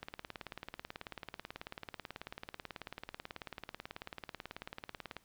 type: click train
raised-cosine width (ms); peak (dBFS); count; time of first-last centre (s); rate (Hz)
0.3; -26; 95; 0.03-5.167; 18.3
effects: pink hiss -69 dBFS RMS until 5.24 s